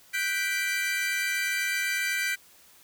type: chord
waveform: 40% pulse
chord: G major seventh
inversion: third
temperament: equal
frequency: 1480 / 1568 / 1975.5 / 2349 Hz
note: F#6 / G6 / B6 / D7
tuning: 0 / 0 / 0 / 0 cents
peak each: -35 / -31 / -30 / -30 dBFS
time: 0.13-2.36 s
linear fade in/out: 20 ms
effects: white hiss -56 dBFS RMS until 2.83 s